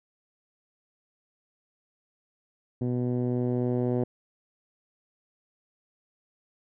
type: tone with low-pass filter sweep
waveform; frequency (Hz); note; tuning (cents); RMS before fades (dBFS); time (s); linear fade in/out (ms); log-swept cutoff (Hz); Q
10% pulse; 123.47; B2; 0; -27; 2.81-4.04; 5; 270 to 460; 0.94
effects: none